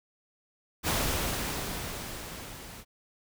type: noise with level ramp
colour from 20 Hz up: pink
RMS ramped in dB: -27 to -46 dBFS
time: 0.83-2.85 s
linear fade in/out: 50 ms
effects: none